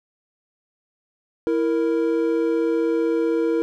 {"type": "tone pair together", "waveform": "triangle", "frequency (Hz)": [330, 465.7], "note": ["E4", "A#4"], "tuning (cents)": [2, -2], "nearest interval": "tritone", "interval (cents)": 596, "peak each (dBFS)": -19, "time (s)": [1.47, 3.62], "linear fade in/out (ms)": 0, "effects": []}